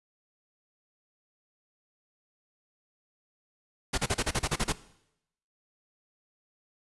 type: noise bursts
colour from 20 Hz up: pink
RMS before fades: -27 dBFS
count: 10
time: 3.93-4.726 s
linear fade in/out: 10 ms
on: 49 ms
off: 34 ms
effects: noise-tail reverb RT60 0.8 s tail -18 dB re dry + resampled to 24000 Hz